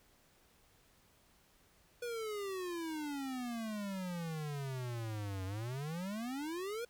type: exponential two-way sweep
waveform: square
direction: down then up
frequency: 488.3 to 92.7 to 488.3 Hz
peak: -39 dBFS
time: 2.02-6.85 s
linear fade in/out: 5 ms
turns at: 5.45 s
effects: pink hiss -68 dBFS RMS until 6.89 s